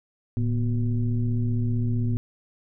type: tone with frequency modulation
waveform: sine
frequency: 112.3 Hz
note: A2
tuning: 36 cents sharp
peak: -21 dBFS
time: 0.37-2.17 s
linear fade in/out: 0 ms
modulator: 130 Hz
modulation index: 0.87
effects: none